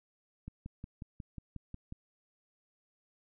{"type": "click train", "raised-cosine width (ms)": 5, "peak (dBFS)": -30, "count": 9, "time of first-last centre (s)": [0.48, 1.924], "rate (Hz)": 5.54, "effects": []}